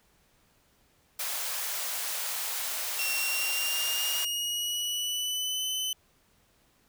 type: high-pass noise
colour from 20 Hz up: white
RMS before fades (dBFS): -33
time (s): 1.19-4.25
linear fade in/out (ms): 5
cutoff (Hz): 530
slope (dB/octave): 24
type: tone with pitch glide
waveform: sawtooth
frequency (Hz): 2733 to 3032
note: F7 to F#7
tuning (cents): -38 to +42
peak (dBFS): -26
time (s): 2.99-5.93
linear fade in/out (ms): 2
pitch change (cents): +180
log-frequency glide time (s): 3.14-5.65
effects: pink hiss -66 dBFS RMS until 6.88 s